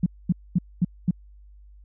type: tone bursts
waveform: sine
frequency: 176.9 Hz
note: F3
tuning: 23 cents sharp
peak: -16 dBFS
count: 5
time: 0.03-1.11 s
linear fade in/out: 5 ms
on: 32 ms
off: 230 ms
effects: added 50 Hz sine -46 dBFS peak until 1.84 s